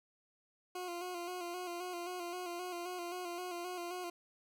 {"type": "tone with vibrato", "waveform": "20% pulse", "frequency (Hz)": 354.5, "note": "F4", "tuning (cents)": 26, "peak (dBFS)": -35, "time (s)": [0.75, 4.1], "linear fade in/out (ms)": 5, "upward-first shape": "square", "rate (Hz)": 3.8, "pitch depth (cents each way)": 39, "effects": []}